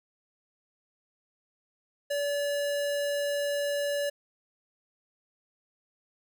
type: tone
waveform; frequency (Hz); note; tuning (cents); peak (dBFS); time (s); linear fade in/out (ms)
square; 574; D5; -40; -28; 2.1-4.1; 10
effects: none